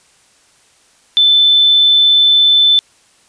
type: tone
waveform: sine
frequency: 3523 Hz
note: A7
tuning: 1 cent sharp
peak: -6 dBFS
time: 1.17-2.79 s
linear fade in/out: 0 ms
effects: white hiss -51 dBFS RMS until 3.28 s + resampled to 22050 Hz